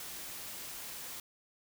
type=noise; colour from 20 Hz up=white; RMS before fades=-44 dBFS; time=0-1.2 s; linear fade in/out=2 ms; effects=none